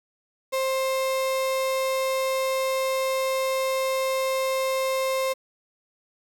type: tone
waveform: 35% pulse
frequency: 528 Hz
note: C5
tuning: 16 cents sharp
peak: -21 dBFS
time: 0.52-5.34 s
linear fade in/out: 20 ms
effects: 8-bit